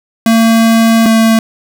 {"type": "tone pair in turn", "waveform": "square", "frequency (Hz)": [226.6, 224.3], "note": ["A#3", "A3"], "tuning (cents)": [-49, 34], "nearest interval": "unison", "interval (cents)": 17, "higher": "first", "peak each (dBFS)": -6, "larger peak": "neither", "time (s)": [[0.26, 1.06], [1.06, 1.39]], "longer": "first", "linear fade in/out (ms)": 2, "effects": []}